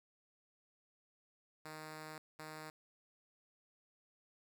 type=tone bursts at uneven times; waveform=5% pulse; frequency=155.56 Hz; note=D#3; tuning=in tune; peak=-36 dBFS; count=2; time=1.65-2.18 / 2.39-2.7 s; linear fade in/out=2 ms; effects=none